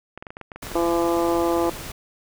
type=clicks; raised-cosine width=0.5 ms; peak=-21 dBFS; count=12; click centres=0.176 / 0.225 / 0.268 / 0.305 / 0.369 / 0.413 / 0.518 / 0.56 / 0.628 / 0.668 / 0.716 / 0.773 s
type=noise; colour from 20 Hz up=pink; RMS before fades=-35 dBFS; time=0.62-1.92 s; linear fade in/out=5 ms
type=harmonic tone; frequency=169.6 Hz; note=E3; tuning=50 cents sharp; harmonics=2 / 3 / 4 / 5 / 6 / 7; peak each=-21 / -25 / -27 / -29 / -31 / -32 dBFS; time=0.75-1.7 s; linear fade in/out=5 ms
effects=none